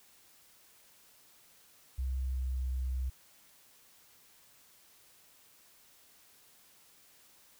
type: tone with pitch glide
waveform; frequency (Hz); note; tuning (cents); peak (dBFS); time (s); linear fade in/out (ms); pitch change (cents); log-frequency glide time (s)
sine; 64.8 to 64.2; C2 to C2; -16 to -32; -31; 1.98-3.1; 10; -16; 2.31-2.4
effects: white hiss -62 dBFS RMS until 7.59 s